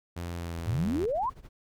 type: tone with pitch glide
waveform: sawtooth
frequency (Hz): 86.2 to 83.7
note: F2 to E2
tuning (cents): -22 to +27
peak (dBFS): -30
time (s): 0.16-1.06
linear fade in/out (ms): 10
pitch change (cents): -51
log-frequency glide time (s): 0.34-0.57
type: noise with tremolo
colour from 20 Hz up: brown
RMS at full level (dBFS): -44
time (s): 0.58-1.49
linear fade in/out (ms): 2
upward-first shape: sine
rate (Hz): 14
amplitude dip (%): 85
type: exponential sweep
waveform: sine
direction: up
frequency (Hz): 91.8 to 1112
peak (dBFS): -26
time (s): 0.66-1.3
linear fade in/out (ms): 10
effects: none